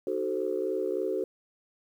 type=chord; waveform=sine; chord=D# diminished seventh; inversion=none; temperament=equal with one note detuned; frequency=311.1 / 376.7 / 440 / 523.3 Hz; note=D#4 / F#4 / A4 / C5; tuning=0 / +31 / 0 / 0 cents; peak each=-36 / -30 / -32 / -34 dBFS; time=0.07-1.24 s; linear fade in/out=2 ms; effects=tanh soft clip ceiling -17 dBFS + 10-bit